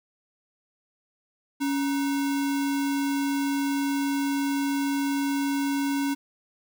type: tone with sample-and-hold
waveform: sine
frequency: 279.3 Hz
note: C#4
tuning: 13 cents sharp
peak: -23 dBFS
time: 1.6-6.15 s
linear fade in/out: 20 ms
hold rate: 1225 Hz
effects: none